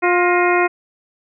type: harmonic tone with a mistuned harmonic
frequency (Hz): 354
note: F4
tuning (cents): +23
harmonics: 1 / 2 / 3 / 4 / 5 / 6 / 7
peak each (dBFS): -16 / -19 / -21 / -22 / -23 / -24 / -24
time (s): 0.02-0.68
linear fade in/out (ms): 20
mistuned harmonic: 5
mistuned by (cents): +91
effects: none